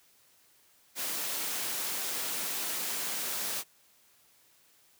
white high-pass noise, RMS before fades -34 dBFS, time 0.95-3.64 s, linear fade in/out 50 ms, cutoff 190 Hz, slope 12 dB/octave, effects white hiss -64 dBFS RMS until 4.99 s + high-pass 60 Hz 12 dB/octave

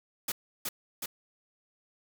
white noise with echo, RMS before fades -32 dBFS, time 0.28-0.32 s, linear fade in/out 5 ms, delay 370 ms, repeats 2, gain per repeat -2 dB, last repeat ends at 1.06 s, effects none

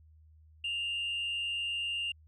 sine tone with frequency modulation, 2800 Hz, F7, 4 cents sharp, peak -30 dBFS, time 0.64-2.12 s, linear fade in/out 5 ms, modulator 127 Hz, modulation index 0.42, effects tanh soft clip ceiling -29 dBFS + added 78 Hz sine -56 dBFS peak until 2.27 s

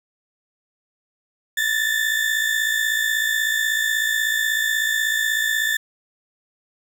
35% pulse tone pair together, 1743.7 / 1800 Hz, A6 / A6, -16 / +39 cents, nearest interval minor second, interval 55 cents, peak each -20 dBFS, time 1.57-5.77 s, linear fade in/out 5 ms, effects none

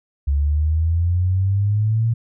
sine exponential sweep, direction up, 69.3 to 116.54 Hz, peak -15 dBFS, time 0.27-2.14 s, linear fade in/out 10 ms, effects none

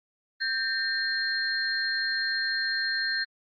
sine tone cluster, 1575 / 1815 / 4202 Hz, G6 / A#6 / C8, +8 / -47 / +7 cents, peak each -30 dBFS, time 0.4-3.25 s, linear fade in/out 20 ms, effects Opus 32 kbps

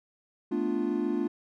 triangle chord, B half-diminished seventh, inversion third, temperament equal, 220 / 246.9 / 293.7 / 349.2 Hz, A3 / B3 / D4 / F4, 0 / 0 / 0 / 0 cents, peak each -31 / -31 / -29 / -29 dBFS, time 0.51-1.28 s, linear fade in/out 10 ms, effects none

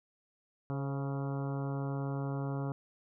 harmonic tone with a mistuned harmonic, 138.8 Hz, C#3, 3 cents sharp, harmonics 1 / 2 / 3 / 4 / 5 / 6 / 7 / 8 / 9 / 10, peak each -34 / -40 / -44 / -46 / -48 / -50 / -51 / -52 / -53 / -54 dBFS, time 0.7-2.72 s, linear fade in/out 0 ms, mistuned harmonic 4, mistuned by -37 cents, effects none

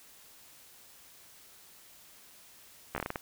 slowing click train, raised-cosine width 0.5 ms, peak -18 dBFS, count 8, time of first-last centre 2.95-3.158 s, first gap 13 ms, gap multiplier 1.27, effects white hiss -56 dBFS RMS until 3.21 s

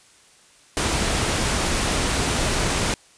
pink noise, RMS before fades -22 dBFS, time 0.77-2.94 s, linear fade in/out 0 ms, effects white hiss -53 dBFS RMS until 3.17 s + resampled to 22050 Hz

